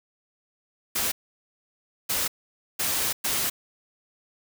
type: noise bursts at uneven times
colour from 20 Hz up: white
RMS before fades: -26 dBFS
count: 4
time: 0.95-1.12 / 2.09-2.28 / 2.79-3.13 / 3.24-3.5 s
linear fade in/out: 10 ms
effects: none